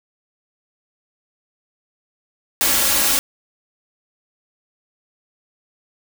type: noise with comb filter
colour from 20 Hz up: white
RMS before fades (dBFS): -17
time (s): 2.61-3.19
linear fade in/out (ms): 0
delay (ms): 3.6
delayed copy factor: +0.6
effects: none